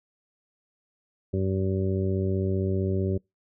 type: harmonic tone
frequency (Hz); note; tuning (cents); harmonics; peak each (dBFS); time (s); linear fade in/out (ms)
95.4; G2; -47; 1 / 2 / 3 / 4 / 5 / 6; -26 / -30 / -35 / -29 / -40 / -38; 1.33-3.18; 10
effects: noise-tail reverb RT60 0.2 s tail -26 dB re dry